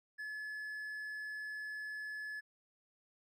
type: tone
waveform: triangle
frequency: 1714 Hz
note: A6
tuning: 46 cents flat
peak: -39 dBFS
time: 0.18-2.41 s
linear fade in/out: 20 ms
effects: none